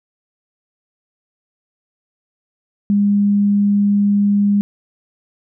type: tone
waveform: sine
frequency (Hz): 203.1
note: G#3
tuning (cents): -38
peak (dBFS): -11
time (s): 2.9-4.61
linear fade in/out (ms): 0
effects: none